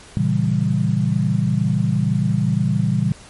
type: chord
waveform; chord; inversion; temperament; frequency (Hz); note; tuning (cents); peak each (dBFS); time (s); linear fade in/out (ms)
sine; A# diminished seventh; none; equal; 116.54 / 138.59 / 164.81 / 196; A#2 / C#3 / E3 / G3; 0 / 0 / 0 / 0; -21; 0.17-3.12; 0
effects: pink hiss -43 dBFS RMS until 3.29 s + MP3 48 kbps